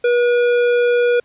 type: tone with tanh clipping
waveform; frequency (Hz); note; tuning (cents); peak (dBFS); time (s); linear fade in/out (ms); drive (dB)
sine; 483.1; B4; -38; -14; 0.04-1.2; 5; 14
effects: pink hiss -59 dBFS RMS until 1.24 s + resampled to 8000 Hz